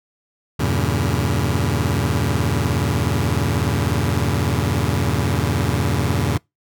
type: chord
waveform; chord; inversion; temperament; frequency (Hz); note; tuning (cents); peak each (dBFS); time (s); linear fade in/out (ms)
sawtooth; E diminished seventh; none; just; 82.41 / 98.89 / 118.67 / 142.4; E2 / G2 / Bb2 / Db3; 0 / +16 / +31 / +47; -19; 0.59-6.38; 10
effects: noise-tail reverb RT60 0.2 s tail -26 dB re dry